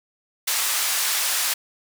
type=band-pass noise; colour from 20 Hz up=white; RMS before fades=-23 dBFS; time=0.47-1.54 s; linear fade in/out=10 ms; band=900 to 13000 Hz; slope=12 dB/octave; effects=none